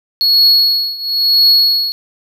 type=tone with tremolo; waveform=triangle; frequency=4346 Hz; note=C#8; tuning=35 cents flat; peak=-4 dBFS; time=0.21-1.92 s; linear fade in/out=0 ms; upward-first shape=triangle; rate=0.98 Hz; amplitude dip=90%; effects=none